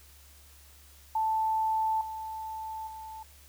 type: tone with level steps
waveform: sine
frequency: 880 Hz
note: A5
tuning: in tune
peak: -25 / -35 / -40 dBFS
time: 1.15-3.23 s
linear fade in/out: 5 ms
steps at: 2.01 / 2.87 s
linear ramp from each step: 2 ms
effects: added 70 Hz sine -55 dBFS peak until 3.48 s + white hiss -57 dBFS RMS until 3.48 s